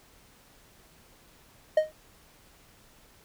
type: tone with exponential decay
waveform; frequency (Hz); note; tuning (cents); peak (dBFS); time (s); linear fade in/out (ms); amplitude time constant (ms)
triangle; 621; D#5; -3; -13; 1.77-1.92; 5; 32
effects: pink hiss -58 dBFS RMS until 3.24 s